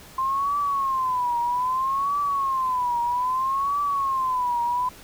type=tone with vibrato; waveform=sine; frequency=1046.5 Hz; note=C6; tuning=in tune; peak=-21 dBFS; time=0.18-4.89 s; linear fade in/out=5 ms; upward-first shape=triangle; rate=0.62 Hz; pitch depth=180 cents each way; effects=pink hiss -46 dBFS RMS until 5.03 s